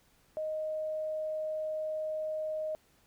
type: tone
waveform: sine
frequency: 622.3 Hz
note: D#5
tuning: in tune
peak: -32 dBFS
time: 0.37-2.75 s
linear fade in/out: 0 ms
effects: pink hiss -67 dBFS RMS until 3.06 s